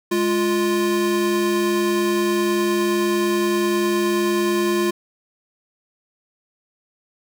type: tone pair together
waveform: square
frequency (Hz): 207.6 / 349.2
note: G#3 / F4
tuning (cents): 0 / 0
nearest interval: major sixth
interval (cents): 900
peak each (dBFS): -25 / -19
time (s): 0.11-4.91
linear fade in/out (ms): 10
effects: none